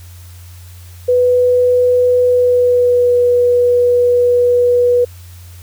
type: tone with pitch glide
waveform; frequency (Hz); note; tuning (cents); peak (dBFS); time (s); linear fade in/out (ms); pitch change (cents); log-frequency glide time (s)
sine; 495.6 to 488.2; B4 to B4; +6 to -20; -8; 1.08-5.05; 10; -26; 2.25-3.17
effects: added 88 Hz sine -33 dBFS peak until 5.62 s + white hiss -44 dBFS RMS until 5.62 s

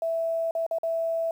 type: tone with dropouts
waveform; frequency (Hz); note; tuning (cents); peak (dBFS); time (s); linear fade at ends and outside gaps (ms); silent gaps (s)
sine; 659.3; E5; 0; -24; 0.02-1.31; 2; 0.51-0.551 / 0.665-0.711 / 0.785-0.832
effects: 9-bit

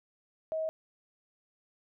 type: tone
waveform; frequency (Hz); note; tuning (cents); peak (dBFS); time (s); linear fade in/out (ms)
sine; 636; D#5; +38; -30; 0.52-0.69; 0
effects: none

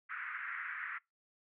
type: band-pass noise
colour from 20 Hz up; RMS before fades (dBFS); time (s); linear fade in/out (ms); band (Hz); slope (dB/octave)
pink; -42; 0.09-0.99; 20; 1300 to 2100; 48
effects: noise-tail reverb RT60 0.2 s tail -25 dB re dry

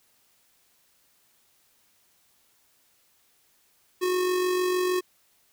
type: tone with amplitude modulation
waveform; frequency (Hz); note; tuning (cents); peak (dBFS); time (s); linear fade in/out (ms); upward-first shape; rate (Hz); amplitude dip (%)
square; 364.5; F#4; -26; -22; 4.01-5.01; 20; sine; 46.5; 35
effects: white hiss -65 dBFS RMS until 5.52 s

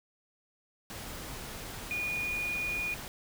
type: tone in noise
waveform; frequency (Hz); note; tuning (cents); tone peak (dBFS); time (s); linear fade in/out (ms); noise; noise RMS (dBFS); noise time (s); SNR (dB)
sine; 2447; D#7; -29; -31; 1.91-2.94; 0; pink; -42; 0.9-3.08; +8
effects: none

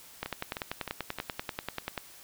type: two click trains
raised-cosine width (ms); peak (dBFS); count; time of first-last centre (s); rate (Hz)
0.3; -16 / -19; 19 / 4; 0.23-1.978 / 0.26-1.186; 10.3 / 3.24
effects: white hiss -52 dBFS RMS until 2.23 s

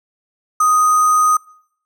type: tone with sample-and-hold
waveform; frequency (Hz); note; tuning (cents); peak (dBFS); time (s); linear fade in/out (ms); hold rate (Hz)
sine; 1244.5; D#6; 0; -10; 0.6-1.37; 5; 7350
effects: noise-tail reverb RT60 0.7 s tail -25 dB re dry + low-pass 12000 Hz 12 dB/octave

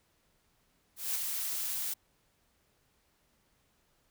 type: noise with ADSR envelope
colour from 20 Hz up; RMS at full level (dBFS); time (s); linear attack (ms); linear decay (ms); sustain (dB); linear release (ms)
blue; -31; 0.96-1.94; 190; 15; -4; 8
effects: pink hiss -72 dBFS RMS until 4.1 s

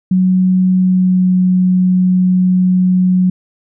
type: tone with pitch glide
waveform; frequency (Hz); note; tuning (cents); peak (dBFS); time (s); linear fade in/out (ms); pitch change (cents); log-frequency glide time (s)
sine; 185 to 183.4; F#3 to F#3; 0 to -15; -8; 0.11-3.3; 5; -15; 0.75-1.35
effects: none

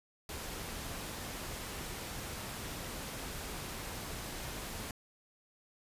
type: noise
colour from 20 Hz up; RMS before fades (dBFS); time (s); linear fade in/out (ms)
pink; -42; 0.29-4.91; 2
effects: resampled to 32000 Hz

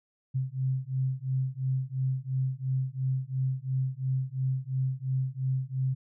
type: beating tone pair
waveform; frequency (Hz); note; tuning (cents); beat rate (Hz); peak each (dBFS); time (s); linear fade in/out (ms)
sine; 129.9 / 132.8; C3 / C3; -12 / +26; 2.9; -30; 0.34-5.95; 20
effects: none

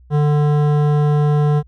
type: tone with hard clipping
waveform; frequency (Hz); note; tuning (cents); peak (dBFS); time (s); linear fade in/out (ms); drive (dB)
sine; 148.1; D3; +15; -14; 0.1-1.63; 50; 14
effects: added 62 Hz sine -43 dBFS peak until 1.67 s

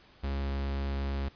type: tone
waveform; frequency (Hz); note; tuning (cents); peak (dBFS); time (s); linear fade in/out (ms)
45% pulse; 68.9; C#2; -10; -30; 0.23-1.29; 10
effects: pink hiss -58 dBFS RMS until 1.35 s + resampled to 11025 Hz

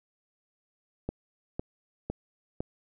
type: click train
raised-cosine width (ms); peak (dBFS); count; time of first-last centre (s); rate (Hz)
2; -18; 4; 1.09-2.605; 1.98
effects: none

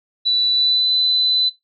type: tone with pitch glide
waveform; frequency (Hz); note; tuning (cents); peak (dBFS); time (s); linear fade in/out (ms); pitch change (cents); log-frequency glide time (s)
sine; 3961 to 4009; B7 to B7; +4 to +25; -14; 0.25-1.5; 20; +21; 0.52-0.9
effects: noise-tail reverb RT60 0.2 s tail -19 dB re dry

